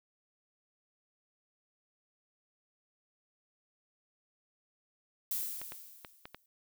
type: noise with exponential decay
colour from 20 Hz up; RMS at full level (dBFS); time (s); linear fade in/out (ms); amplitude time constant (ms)
violet; -33; 5.31-6.46; 2; 250
type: clicks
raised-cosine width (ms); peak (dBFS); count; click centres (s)
0.3; -28; 5; 5.616 / 5.721 / 6.048 / 6.255 / 6.346
effects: none